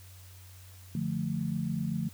sine chord, D minor, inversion none, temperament equal, 146.83 / 174.61 / 220 Hz, D3 / F3 / A3, 0 / 0 / 0 cents, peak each -34 / -33 / -34 dBFS, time 0.95-2.09 s, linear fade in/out 2 ms, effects added 92 Hz sine -49 dBFS peak until 2.13 s + white hiss -56 dBFS RMS until 2.13 s

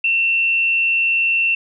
sine tone with frequency modulation, 2700 Hz, E7, 41 cents sharp, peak -14 dBFS, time 0.04-1.55 s, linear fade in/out 5 ms, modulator 79.4 Hz, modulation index 0.47, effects none

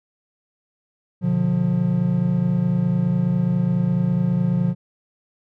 triangle chord, B diminished, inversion none, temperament just, 123.47 / 148.16 / 177.8 Hz, B2 / D3 / F3, 0 / +16 / +31 cents, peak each -22 / -22 / -17 dBFS, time 1.21-4.75 s, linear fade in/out 50 ms, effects none

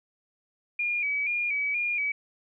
sine tone with vibrato, 2349 Hz, D7, in tune, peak -25 dBFS, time 0.79-2.12 s, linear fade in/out 5 ms, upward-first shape square, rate 2.1 Hz, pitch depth 51 cents each way, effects none

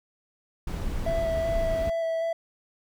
brown noise, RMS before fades -30 dBFS, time 0.67-1.9 s, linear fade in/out 5 ms
triangle tone with vibrato, 659.3 Hz, E5, in tune, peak -23 dBFS, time 1.06-2.33 s, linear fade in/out 5 ms, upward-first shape square, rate 2.6 Hz, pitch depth 11 cents each way
effects none

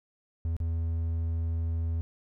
triangle tone with dropouts, 82.41 Hz, E2, in tune, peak -25 dBFS, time 0.45-2.01 s, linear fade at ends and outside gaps 0 ms, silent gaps 0.566-0.602 s, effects none

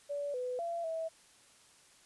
sine tone with pitch steps, 574 / 500 / 680 / 650 Hz, D5 / B4 / F5 / E5, -40 / +21 / -46 / -24 cents, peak -34 dBFS, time 0.09-1.09 s, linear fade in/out 20 ms, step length 250 ms, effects white hiss -62 dBFS RMS until 2.05 s + resampled to 24000 Hz

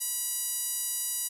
5% pulse tone with band-pass filter, 971 Hz, B5, 30 cents flat, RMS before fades -32 dBFS, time 0-1.29 s, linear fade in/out 20 ms, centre 11000 Hz, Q 1.5, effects none

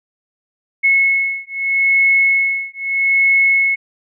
sine beating tone pair, 2187 / 2187.79 Hz, C#7 / C#7, -24 / -23 cents, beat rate 0.79 Hz, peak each -15 dBFS, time 0.83-3.76 s, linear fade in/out 20 ms, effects none

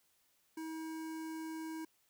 square tone with notch filter, 320 Hz, D#4, 49 cents sharp, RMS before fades -43 dBFS, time 0.57-1.85 s, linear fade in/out 5 ms, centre 3400 Hz, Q 1.4, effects white hiss -74 dBFS RMS until 2.09 s

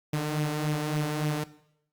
sawtooth tone with flanger, 151 Hz, D3, 48 cents sharp, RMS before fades -29 dBFS, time 0.13-1.44 s, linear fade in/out 5 ms, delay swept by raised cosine 0.33 to 4.53 ms, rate 3.5 Hz, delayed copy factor +0.5, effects noise-tail reverb RT60 0.7 s tail -17 dB re dry + Opus 48 kbps

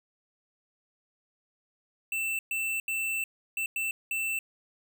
square tone bursts at uneven times, 2670 Hz, E7, 22 cents sharp, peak -29 dBFS, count 6, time 2.12-2.39 / 2.51-2.8 / 2.88-3.24 / 3.57-3.66 / 3.76-3.91 / 4.11-4.39 s, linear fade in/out 2 ms, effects none

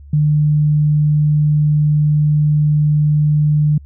sine tone, 150 Hz, D3, 37 cents sharp, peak -10 dBFS, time 0.13-3.78 s, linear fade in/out 5 ms, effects added 71 Hz sine -35 dBFS peak until 3.85 s

